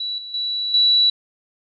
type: tone with level steps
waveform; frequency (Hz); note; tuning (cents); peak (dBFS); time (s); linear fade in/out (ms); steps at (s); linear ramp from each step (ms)
sine; 3934; B7; -7; -23 / -31 / -21 / -12; 0-1.1; 5; 0.18 / 0.34 / 0.74; 2
effects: none